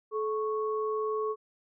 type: tone pair together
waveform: sine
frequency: 431.8 / 1105.5 Hz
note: A4 / C#6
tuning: -33 / -5 cents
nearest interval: octave + major third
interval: 1628 cents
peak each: -29 / -34 dBFS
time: 0.11-1.36 s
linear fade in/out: 50 ms
effects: none